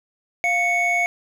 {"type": "tone pair together", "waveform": "triangle", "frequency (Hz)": [698.3, 2217], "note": ["F5", "C#7"], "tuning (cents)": [0, 0], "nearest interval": "octave + minor sixth", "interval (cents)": 2000, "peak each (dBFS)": [-21, -17], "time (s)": [0.44, 1.06], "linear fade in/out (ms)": 0, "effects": []}